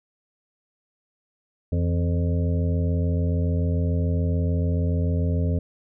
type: harmonic tone with a mistuned harmonic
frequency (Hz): 86.9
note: F2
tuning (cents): -8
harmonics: 1 / 2 / 3 / 5 / 6 / 7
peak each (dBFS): -21 / -27 / -31 / -35 / -37 / -38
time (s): 1.72-5.59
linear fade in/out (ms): 5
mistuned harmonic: 2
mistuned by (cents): -77
effects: none